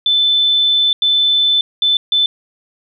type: tone bursts at uneven times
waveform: sine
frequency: 3520 Hz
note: A7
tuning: in tune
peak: -10 dBFS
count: 4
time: 0.06-0.93 / 1.02-1.61 / 1.82-1.97 / 2.12-2.26 s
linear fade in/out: 2 ms
effects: none